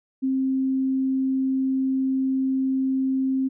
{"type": "tone", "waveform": "sine", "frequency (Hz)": 264.6, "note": "C4", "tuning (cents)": 20, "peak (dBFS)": -20, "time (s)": [0.22, 3.49], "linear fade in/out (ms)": 20, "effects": []}